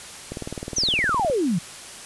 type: click train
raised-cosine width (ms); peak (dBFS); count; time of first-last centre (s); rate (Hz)
2; -17; 20; 0.32-1.299; 19.4
type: exponential sweep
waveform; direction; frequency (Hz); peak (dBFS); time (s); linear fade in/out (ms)
sine; down; 6420 to 155.6; -19; 0.76-1.59; 10
effects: white hiss -39 dBFS RMS until 2.05 s + resampled to 24000 Hz